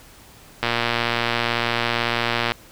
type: click train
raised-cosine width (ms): 0.3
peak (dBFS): -4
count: 224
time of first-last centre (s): 0.63-2.52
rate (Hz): 118
effects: pink hiss -47 dBFS RMS until 2.71 s